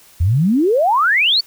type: exponential sweep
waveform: sine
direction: up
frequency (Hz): 77.78 to 4644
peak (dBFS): -11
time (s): 0.2-1.41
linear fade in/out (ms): 10
effects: white hiss -47 dBFS RMS until 1.46 s